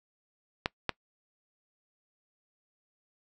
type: clicks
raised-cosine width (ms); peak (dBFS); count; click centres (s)
0.3; -11 / -11; 2; 0.659 / 0.893
effects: noise-tail reverb RT60 0.1 s tail -23 dB re dry